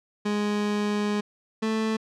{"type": "tone pair in turn", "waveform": "30% pulse", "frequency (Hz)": [207.7, 220.1], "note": ["G#3", "A3"], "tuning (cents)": [0, 1], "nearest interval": "minor second", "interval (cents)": 101, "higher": "second", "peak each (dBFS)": -21, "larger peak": "neither", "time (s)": [[0.25, 1.21], [1.62, 1.97]], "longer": "first", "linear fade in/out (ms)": 10, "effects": ["low-pass 6000 Hz 12 dB/octave"]}